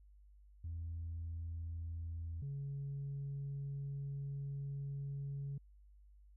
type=tone pair in turn; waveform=sine; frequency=83 / 139.59 Hz; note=E2 / C#3; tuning=+12 / +12 cents; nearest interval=major sixth; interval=900 cents; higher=second; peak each=-39 / -38 dBFS; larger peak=second; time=0.64-2.42 / 2.42-5.58 s; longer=second; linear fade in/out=5 ms; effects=tanh soft clip ceiling -37 dBFS + added 50 Hz sine -59 dBFS peak until 6.36 s